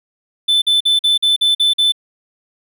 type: tone bursts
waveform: triangle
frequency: 3520 Hz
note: A7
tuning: in tune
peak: -9 dBFS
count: 8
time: 0.48-1.922 s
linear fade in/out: 10 ms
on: 140 ms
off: 46 ms
effects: none